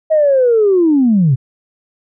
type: linear sweep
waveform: sine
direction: down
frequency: 640 to 119.8 Hz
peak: -7 dBFS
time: 0.1-1.36 s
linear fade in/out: 20 ms
effects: tanh soft clip ceiling -3 dBFS